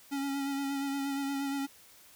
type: tone with vibrato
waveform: square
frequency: 277.2 Hz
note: C#4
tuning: in tune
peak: -32 dBFS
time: 0.11-1.67 s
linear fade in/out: 20 ms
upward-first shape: sine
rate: 8.5 Hz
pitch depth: 25 cents each way
effects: white hiss -57 dBFS RMS until 2.15 s